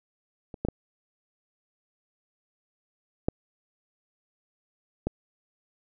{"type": "clicks", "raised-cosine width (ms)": 2, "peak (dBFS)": [-26, -14, -14, -10, -13], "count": 5, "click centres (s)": [0.542, 0.65, 0.686, 3.285, 5.07], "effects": []}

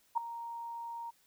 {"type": "tone with ADSR envelope", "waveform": "sine", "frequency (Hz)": 932.3, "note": "A#5", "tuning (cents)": 0, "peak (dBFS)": -24, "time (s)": [0.15, 1.11], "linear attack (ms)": 25, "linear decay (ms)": 4, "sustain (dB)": -15, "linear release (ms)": 17, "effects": ["white hiss -69 dBFS RMS until 1.26 s"]}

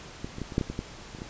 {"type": "clicks", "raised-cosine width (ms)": 3, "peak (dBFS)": [-20, -24, -19, -25, -10, -15, -20, -17, -28, -30, -23], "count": 11, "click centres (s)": [0.245, 0.384, 0.417, 0.522, 0.581, 0.612, 0.7, 0.791, 1.149, 1.187, 1.219], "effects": ["pink hiss -45 dBFS RMS until 1.29 s", "resampled to 16000 Hz"]}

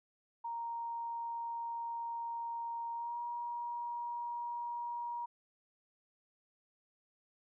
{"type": "tone with pitch glide", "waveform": "sine", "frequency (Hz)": [932.3, 951.3], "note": ["A#5", "A#5"], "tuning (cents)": [0, 35], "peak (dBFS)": -37, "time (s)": [0.44, 5.26], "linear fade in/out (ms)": 10, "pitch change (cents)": 35, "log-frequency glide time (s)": [2.94, 3.19], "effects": []}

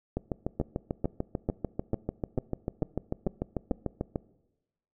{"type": "two click trains", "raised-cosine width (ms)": 2, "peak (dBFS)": [-16, -15], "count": [28, 8], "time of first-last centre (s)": [[0.17, 4.158], [0.6, 3.711]], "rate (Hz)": [6.77, 2.25], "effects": ["noise-tail reverb RT60 1.0 s tail -21 dB re dry"]}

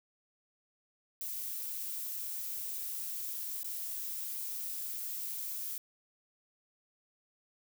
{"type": "noise with dropouts", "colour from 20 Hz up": "violet", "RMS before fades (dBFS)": -39, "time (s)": [1.21, 5.78], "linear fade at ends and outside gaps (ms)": 1, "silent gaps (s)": [3.632, 3.644], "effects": []}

